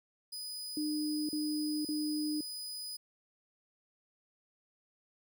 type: tone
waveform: sawtooth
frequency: 4978 Hz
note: D#8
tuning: in tune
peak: -37 dBFS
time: 0.32-2.97 s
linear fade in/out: 10 ms
type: tone bursts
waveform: sine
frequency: 302 Hz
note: D4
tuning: 48 cents sharp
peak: -32 dBFS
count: 3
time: 0.77-2.408 s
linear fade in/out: 2 ms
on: 520 ms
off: 39 ms
effects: none